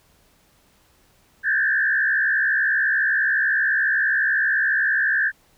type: tone with frequency modulation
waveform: sine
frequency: 1661.2 Hz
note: G#6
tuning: in tune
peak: -17 dBFS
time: 1.43-5.32 s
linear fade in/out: 50 ms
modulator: 65.9 Hz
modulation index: 1.8
effects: pink hiss -59 dBFS RMS until 5.57 s